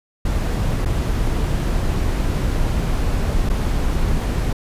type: noise with dropouts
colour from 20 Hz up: brown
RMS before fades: -19 dBFS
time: 0.25-4.53 s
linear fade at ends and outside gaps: 5 ms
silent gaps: 0.85-0.857 / 3.492-3.498 s
effects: resampled to 32000 Hz